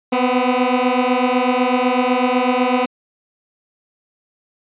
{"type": "beating tone pair", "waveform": "15% pulse", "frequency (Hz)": [246.9, 254.9], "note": ["B3", "C4"], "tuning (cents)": [0, -45], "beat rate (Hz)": 8, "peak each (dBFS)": -11, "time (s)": [0.12, 2.86], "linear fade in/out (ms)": 10, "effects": ["resampled to 8000 Hz"]}